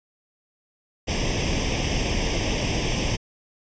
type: noise with comb filter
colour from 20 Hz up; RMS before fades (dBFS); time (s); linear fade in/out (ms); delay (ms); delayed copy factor
pink; -24; 1.07-3.17; 20; 0.36; +0.85
effects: resampled to 16000 Hz